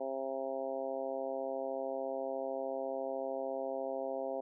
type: harmonic tone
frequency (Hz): 133.8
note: C3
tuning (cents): +39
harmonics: 2 / 3 / 4 / 5 / 6 / 7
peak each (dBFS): -46 / -43 / -38 / -40 / -46 / -52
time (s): 0-4.41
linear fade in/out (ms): 10
effects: none